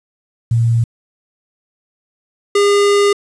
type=tone pair in turn; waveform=sine / square; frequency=116 / 405.6 Hz; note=A#2 / G#4; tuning=-8 / -41 cents; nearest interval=octave + minor seventh; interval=2167 cents; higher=second; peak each=-10 dBFS; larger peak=neither; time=0.51-0.84 / 2.55-3.13 s; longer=second; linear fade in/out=5 ms; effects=resampled to 22050 Hz + 7-bit